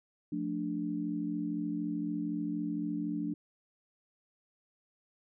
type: chord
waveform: sine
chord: D minor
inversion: first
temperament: just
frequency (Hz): 176.2 / 220.2 / 293.7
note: F3 / A3 / D4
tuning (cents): +16 / +2 / 0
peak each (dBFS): -38 / -38 / -34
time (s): 0.32-3.34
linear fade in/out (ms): 5
effects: none